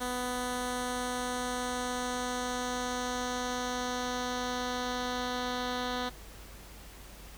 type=tone with low-pass filter sweep; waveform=10% pulse; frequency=248.5 Hz; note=B3; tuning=11 cents sharp; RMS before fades=-34 dBFS; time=0-6.1 s; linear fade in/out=20 ms; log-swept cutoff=11000 to 4200 Hz; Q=1.7; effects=added 50 Hz sine -49 dBFS peak until 7.37 s + pink hiss -51 dBFS RMS until 7.37 s